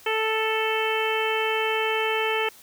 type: harmonic tone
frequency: 440 Hz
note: A4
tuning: in tune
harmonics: 1 / 2 / 3 / 4 / 5 / 6 / 7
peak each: -26 / -29 / -32 / -32 / -31 / -30 / -32 dBFS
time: 0.06-2.49 s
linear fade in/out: 5 ms
effects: white hiss -50 dBFS RMS until 2.62 s